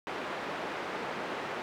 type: band-pass noise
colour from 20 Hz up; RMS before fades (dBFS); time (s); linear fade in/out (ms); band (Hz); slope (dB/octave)
pink; -37; 0.07-1.62; 0; 330 to 2100; 12
effects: none